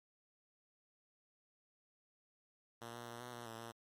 5% pulse tone with pitch steps, 116.9 / 119.3 / 118.2 / 122.5 / 119.2 / 113.2 / 116 Hz, A#2 / A#2 / A#2 / B2 / A#2 / A2 / A#2, +5 / +41 / +24 / -14 / +39 / +50 / -8 cents, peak -36 dBFS, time 2.81-3.72 s, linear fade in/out 10 ms, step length 130 ms, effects MP3 64 kbps

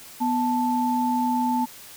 sine tone pair together, 246.9 / 879 Hz, B3 / A5, 0 / -2 cents, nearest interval octave + minor seventh, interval 2198 cents, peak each -23 dBFS, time 0.2-1.66 s, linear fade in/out 20 ms, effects white hiss -44 dBFS RMS until 1.96 s

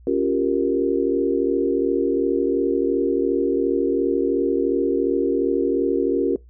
sine chord, G half-diminished seventh, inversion second, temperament equal, 277.2 / 349.2 / 392 / 466.2 Hz, Db4 / F4 / G4 / Bb4, 0 / 0 / 0 / 0 cents, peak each -23 dBFS, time 0.07-6.36 s, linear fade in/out 2 ms, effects noise-tail reverb RT60 0.2 s tail -22 dB re dry + added 60 Hz sine -44 dBFS peak until 6.49 s

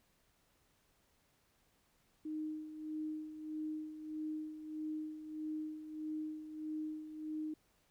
sine tone with tremolo, 309.3 Hz, D#4, 10 cents flat, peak -37 dBFS, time 2.25-7.54 s, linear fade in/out 5 ms, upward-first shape sine, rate 1.6 Hz, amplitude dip 65%, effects pink hiss -74 dBFS RMS until 7.9 s

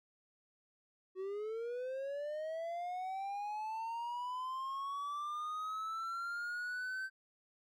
triangle linear sweep, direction up, 370 to 1552 Hz, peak -36 dBFS, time 1.15-7.1 s, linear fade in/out 50 ms, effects none

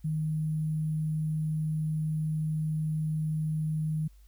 sine tone with sample-and-hold, 155.56 Hz, D#3, in tune, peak -27 dBFS, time 0.04-4.08 s, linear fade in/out 10 ms, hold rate 11025 Hz, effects added 50 Hz sine -52 dBFS peak until 4.27 s + white hiss -69 dBFS RMS until 4.27 s

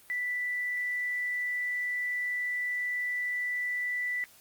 sine tone, 1975.5 Hz, B6, in tune, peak -29 dBFS, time 0.1-4.24 s, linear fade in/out 0 ms, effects white hiss -57 dBFS RMS until 4.4 s + Opus 32 kbps

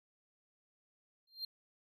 triangle tone with exponential growth, 4186 Hz, C8, in tune, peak -34 dBFS, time 1.27-1.45 s, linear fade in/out 5 ms, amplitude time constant 37 ms, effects none

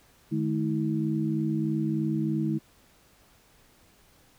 sine tone cluster, 150.5 / 213.7 / 321.9 Hz, D3 / G#3 / E4, +43 / +50 / -41 cents, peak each -29 dBFS, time 0.31-2.59 s, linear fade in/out 20 ms, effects pink hiss -60 dBFS RMS until 4.38 s

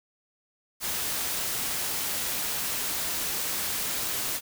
white noise, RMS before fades -30 dBFS, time 0.8-4.41 s, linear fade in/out 50 ms, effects none

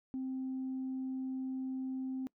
sine tone, 261.6 Hz, C4, in tune, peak -34 dBFS, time 0.14-2.27 s, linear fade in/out 0 ms, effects noise-tail reverb RT60 0.1 s tail -24 dB re dry + tanh soft clip ceiling -32 dBFS

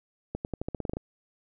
accelerating click train, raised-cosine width 2 ms, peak -18 dBFS, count 11, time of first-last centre 0.35-0.969 s, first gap 99 ms, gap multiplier 0.89, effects none

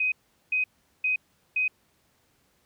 sine tone bursts, 2512 Hz, D#7, 16 cents sharp, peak -22 dBFS, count 4, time 0-1.68 s, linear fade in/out 5 ms, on 120 ms, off 400 ms, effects pink hiss -67 dBFS RMS until 2.65 s + high-pass 60 Hz 12 dB/octave

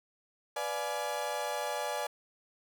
35% pulse chord, B diminished seventh, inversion none, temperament equal with one note detuned, 493.9 / 587.3 / 698.5 / 842.2 Hz, B4 / D5 / F5 / Ab5, 0 / 0 / 0 / +24 cents, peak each -39 / -35 / -40 / -35 dBFS, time 0.56-2.07 s, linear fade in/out 5 ms, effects none

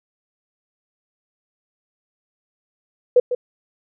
sine tone with echo, 493.9 Hz, B4, in tune, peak -8 dBFS, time 3.16-3.2 s, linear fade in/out 5 ms, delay 150 ms, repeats 1, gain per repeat -10 dB, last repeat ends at 3.35 s, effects none

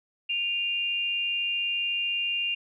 sine tone pair together, 2454 / 2794 Hz, D#7 / F7, -25 / 0 cents, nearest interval major second, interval 225 cents, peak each -33 / -26 dBFS, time 0.29-2.55 s, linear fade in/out 10 ms, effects none

